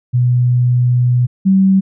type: tone pair in turn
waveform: sine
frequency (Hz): 123.47 / 192.01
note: B2 / G3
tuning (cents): 0 / -36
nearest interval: minor sixth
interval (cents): 764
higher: second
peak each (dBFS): -9 / -7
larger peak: second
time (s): 0.13-1.27 / 1.45-1.81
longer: first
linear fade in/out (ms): 20
effects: none